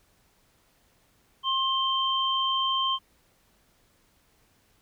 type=tone pair together; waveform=sine; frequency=1062 / 3133 Hz; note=C6 / G7; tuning=+25 / -2 cents; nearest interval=octave + perfect fifth; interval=1873 cents; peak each=-26 dBFS; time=1.43-2.99 s; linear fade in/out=50 ms; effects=pink hiss -65 dBFS RMS until 4.81 s